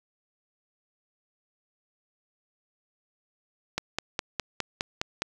click train, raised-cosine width 0.2 ms, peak -10 dBFS, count 8, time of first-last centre 3.78-5.22 s, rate 4.86 Hz, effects 8-bit

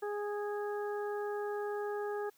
harmonic tone, 413.4 Hz, G#4, 8 cents flat, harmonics 1 / 2 / 3 / 4, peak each -35 / -42 / -47 / -47 dBFS, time 0.02-2.3 s, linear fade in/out 10 ms, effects white hiss -68 dBFS RMS until 2.37 s

